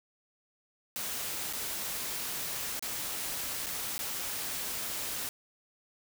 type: noise with dropouts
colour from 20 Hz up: white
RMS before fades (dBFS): -36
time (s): 0.96-5.29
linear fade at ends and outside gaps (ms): 0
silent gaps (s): 1.527-1.534 / 2.794-2.825 / 3.661-3.667 / 3.98-3.991
effects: none